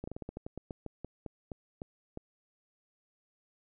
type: slowing click train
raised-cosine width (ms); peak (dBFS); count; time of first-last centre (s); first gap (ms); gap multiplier
2; -26; 16; 0.04-2.174; 35; 1.18
effects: none